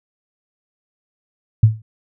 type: tone with exponential decay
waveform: sine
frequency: 109.7 Hz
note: A2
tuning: 5 cents flat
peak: -3 dBFS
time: 1.63-1.82 s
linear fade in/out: 5 ms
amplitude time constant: 40 ms
effects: none